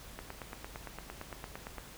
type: click train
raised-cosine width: 0.5 ms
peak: -26 dBFS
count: 15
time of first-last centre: 0.19-1.783 s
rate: 8.79 Hz
effects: added 50 Hz sine -54 dBFS peak until 1.97 s + pink hiss -51 dBFS RMS until 1.97 s